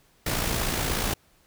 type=noise with amplitude modulation; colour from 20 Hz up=pink; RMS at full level=-25 dBFS; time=0.26-1.14 s; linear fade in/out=5 ms; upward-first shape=sine; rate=56.6 Hz; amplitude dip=45%; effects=pink hiss -62 dBFS RMS until 1.46 s